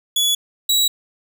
sawtooth tone pair in turn, 3400 / 3886 Hz, G#7 / B7, +40 / -29 cents, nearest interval major second, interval 231 cents, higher second, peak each -12 / -11 dBFS, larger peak second, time 0.16-0.35 / 0.69-0.88 s, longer neither, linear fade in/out 5 ms, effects none

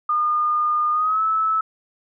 sine tone with pitch glide, 1217 to 1304.3 Hz, D#6 to E6, -39 to -19 cents, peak -17 dBFS, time 0.09-1.61 s, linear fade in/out 5 ms, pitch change +120 cents, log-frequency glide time 0.92-1.22 s, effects none

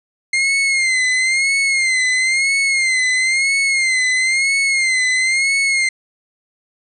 40% pulse tone with vibrato, 2109 Hz, C7, 13 cents sharp, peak -13 dBFS, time 0.33-5.89 s, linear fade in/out 5 ms, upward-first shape sine, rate 1 Hz, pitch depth 77 cents each way, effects resampled to 22050 Hz

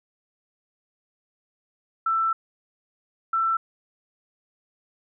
sine tone pair in turn, 1331 / 1336 Hz, E6 / E6, +16 / +23 cents, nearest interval unison, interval 7 cents, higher second, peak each -20 dBFS, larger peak neither, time 2.06-2.33 / 3.33-3.57 s, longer first, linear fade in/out 5 ms, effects none

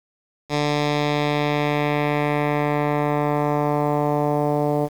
10% pulse tone with low-pass filter sweep, 147.4 Hz, D3, 7 cents sharp, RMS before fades -21 dBFS, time 0.49-4.89 s, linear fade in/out 50 ms, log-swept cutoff 5200 to 640 Hz, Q 1.3, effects 7-bit

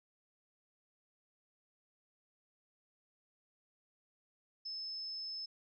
sine tone, 5230 Hz, E8, 15 cents flat, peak -40 dBFS, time 4.65-5.46 s, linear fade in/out 10 ms, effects none

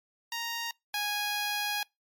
10% pulse tone pair in turn, 932.3 / 827.2 Hz, A#5 / G#5, 0 / -7 cents, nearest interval major second, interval 207 cents, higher first, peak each -24 / -21 dBFS, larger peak second, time 0.32-0.71 / 0.94-1.83 s, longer second, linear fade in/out 2 ms, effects noise-tail reverb RT60 0.2 s tail -26 dB re dry + MP3 96 kbps

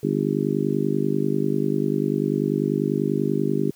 harmonic tone, 50.2 Hz, G1, 42 cents sharp, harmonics 3 / 4 / 5 / 6 / 7 / 8, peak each -27 / -27 / -27 / -27 / -27 / -27 dBFS, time 0.03-3.71 s, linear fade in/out 5 ms, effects white hiss -55 dBFS RMS until 3.75 s

